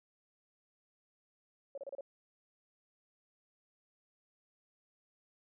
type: tone bursts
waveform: sine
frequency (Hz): 554.4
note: C#5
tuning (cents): 0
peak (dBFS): -40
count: 5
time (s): 1.75-2.009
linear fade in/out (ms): 2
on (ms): 27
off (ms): 31
effects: none